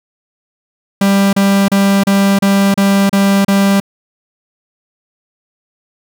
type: tone bursts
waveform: 45% pulse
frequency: 197.5 Hz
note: G3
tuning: 13 cents sharp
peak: -8 dBFS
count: 8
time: 1.01-3.801 s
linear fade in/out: 5 ms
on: 320 ms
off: 33 ms
effects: none